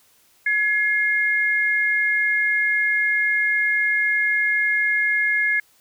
sine tone pair together, 1690.2 / 2134 Hz, G#6 / C7, +30 / +34 cents, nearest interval major third, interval 404 cents, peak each -20 dBFS, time 0.46-5.6 s, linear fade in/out 5 ms, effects white hiss -58 dBFS RMS until 5.8 s

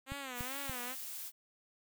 5% pulse tone with vibrato, 261.6 Hz, C4, in tune, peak -30 dBFS, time 0.06-0.96 s, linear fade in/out 50 ms, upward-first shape sine, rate 2.3 Hz, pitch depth 130 cents each way
click train, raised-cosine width 5 ms, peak -30 dBFS, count 3, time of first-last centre 0.12-0.696 s, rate 3.47 Hz
blue noise, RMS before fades -44 dBFS, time 0.34-1.32 s, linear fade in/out 50 ms
effects none

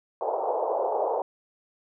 pink band-pass noise, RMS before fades -27 dBFS, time 0.21-1.22 s, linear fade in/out 2 ms, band 430 to 920 Hz, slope 48 dB/octave, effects none

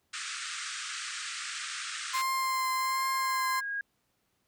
pink band-pass noise, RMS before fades -38 dBFS, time 0.13-2.22 s, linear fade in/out 10 ms, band 1200 to 9000 Hz, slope 96 dB/octave
sine tone with exponential growth, 1636 Hz, G#6, 26 cents flat, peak -30 dBFS, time 1.46-3.81 s, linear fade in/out 2 ms, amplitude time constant 510 ms
35% pulse tone with vibrato, 1046.5 Hz, C6, in tune, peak -26 dBFS, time 2.13-3.61 s, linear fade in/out 20 ms, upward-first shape triangle, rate 1.3 Hz, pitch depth 17 cents each way
effects pink hiss -75 dBFS RMS until 4.47 s + high-pass 60 Hz 12 dB/octave

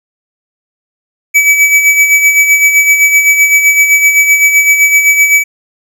square tone with tremolo, 2290 Hz, D7, 44 cents flat, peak -3 dBFS, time 1.34-5.44 s, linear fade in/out 20 ms, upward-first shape sine, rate 7.8 Hz, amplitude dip 55%, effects none

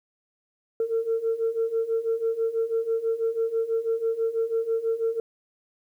sine beating tone pair, 450 / 456.1 Hz, A4 / A#4, +39 / -38 cents, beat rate 6.1 Hz, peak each -27 / -24 dBFS, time 0.8-5.2 s, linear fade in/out 2 ms, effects tanh soft clip ceiling -17 dBFS + 10-bit

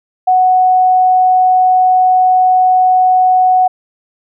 sine tone, 740 Hz, F#5, in tune, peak -6 dBFS, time 0.27-3.68 s, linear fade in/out 10 ms, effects none

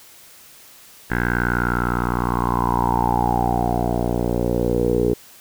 10% pulse tone with low-pass filter sweep, 59.8 Hz, A#1, 45 cents sharp, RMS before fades -20 dBFS, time 1.1-5.14 s, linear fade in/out 10 ms, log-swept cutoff 1700 to 440 Hz, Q 8, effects white hiss -46 dBFS RMS until 5.4 s

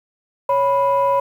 sine tone pair together, 554.4 / 987.8 Hz, C#5 / B5, 0 / 0 cents, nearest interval minor seventh, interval 1000 cents, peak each -16 / -15 dBFS, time 0.49-1.2 s, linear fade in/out 5 ms, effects tanh soft clip ceiling -9 dBFS + 8-bit

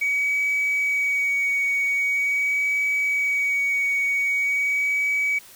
sine tone with vibrato, 2259 Hz, C#7, 32 cents sharp, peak -18 dBFS, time 0.01-5.39 s, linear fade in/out 10 ms, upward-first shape sine, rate 0.44 Hz, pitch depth 13 cents each way, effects tanh soft clip ceiling -17 dBFS + white hiss -47 dBFS RMS until 5.55 s

